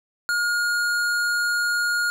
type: tone with hard clipping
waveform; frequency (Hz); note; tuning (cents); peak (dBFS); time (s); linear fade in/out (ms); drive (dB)
sine; 1427; F6; +37; -22; 0.29-2.1; 0; 14
effects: none